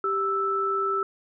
sine tone pair together, 392.4 / 1318.5 Hz, G4 / E6, +2 / 0 cents, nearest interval octave + major sixth, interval 2098 cents, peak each -28 / -24 dBFS, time 0.04-1.03 s, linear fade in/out 2 ms, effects none

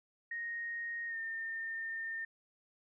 sine tone with pitch glide, 1864.7 to 1813.7 Hz, A#6 to A#6, 0 to -48 cents, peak -37 dBFS, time 0.31-2.25 s, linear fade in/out 5 ms, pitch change -48 cents, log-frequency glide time 1.07-1.18 s, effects none

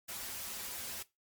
white noise with comb filter, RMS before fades -42 dBFS, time 0.08-1.03 s, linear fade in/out 10 ms, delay 6.6 ms, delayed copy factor -0.9, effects noise-tail reverb RT60 0.2 s tail -18 dB re dry + MP3 96 kbps

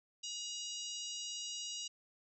harmonic tone, 957 Hz, A#5, 45 cents sharp, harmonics 3 / 4 / 5 / 6 / 7 / 8, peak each -45 / -48 / -49 / -47 / -49 / -52 dBFS, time 0.23-1.88 s, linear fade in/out 10 ms, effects none

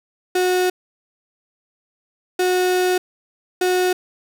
35% pulse tone bursts at uneven times, 365.2 Hz, F#4, 23 cents flat, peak -14 dBFS, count 3, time 0.35-0.7 / 2.39-2.98 / 3.61-3.93 s, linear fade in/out 5 ms, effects none

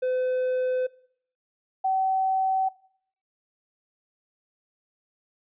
triangle / sine tone pair in turn, 509 / 762.6 Hz, C5 / G5, -48 / -48 cents, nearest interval perfect fifth, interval 700 cents, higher second, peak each -21 dBFS, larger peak neither, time 0.02-0.87 / 1.84-2.69 s, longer neither, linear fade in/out 10 ms, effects noise-tail reverb RT60 0.6 s tail -21 dB re dry + resampled to 8000 Hz

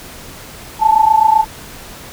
sine tone pair together, 860 / 887.8 Hz, A5 / A5, -40 / +15 cents, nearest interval minor second, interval 55 cents, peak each -11 / -10 dBFS, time 0.79-1.45 s, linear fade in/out 50 ms, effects pink hiss -34 dBFS RMS until 2.12 s

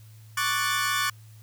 sawtooth chord, D major seventh, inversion third, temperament equal, 1108.7 / 1174.7 / 1480 / 1760 Hz, C#6 / D6 / F#6 / A6, 0 / 0 / 0 / 0 cents, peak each -26 dBFS, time 0.37-1.1 s, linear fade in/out 5 ms, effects added 109 Hz sine -46 dBFS peak until 1.42 s + white hiss -59 dBFS RMS until 1.42 s

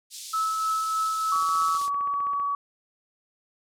pink band-pass noise, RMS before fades -40 dBFS, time 0.1-1.9 s, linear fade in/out 50 ms, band 3800 to 11000 Hz, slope 24 dB/octave
sine tone with tremolo, 1301 Hz, E6, 23 cents flat, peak -22 dBFS, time 0.33-1.78 s, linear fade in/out 10 ms, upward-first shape triangle, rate 3.3 Hz, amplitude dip 35%
sine tone, 1134 Hz, C#6, 39 cents sharp, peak -24 dBFS, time 1.32-2.55 s, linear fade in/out 2 ms
click train, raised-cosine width 0.5 ms, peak -30 dBFS, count 17, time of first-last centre 1.36-2.399 s, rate 15.4 Hz
effects none

